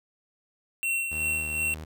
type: tone with tremolo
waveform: square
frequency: 2723 Hz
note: F7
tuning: 44 cents flat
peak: -25 dBFS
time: 0.83-1.74 s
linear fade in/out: 0 ms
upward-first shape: sine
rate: 2.7 Hz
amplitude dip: 50%
type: tone with vibrato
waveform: sawtooth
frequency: 77.78 Hz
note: D#2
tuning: in tune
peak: -33 dBFS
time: 1.11-1.85 s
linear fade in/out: 10 ms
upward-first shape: sine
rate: 4.5 Hz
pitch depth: 22 cents each way
effects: none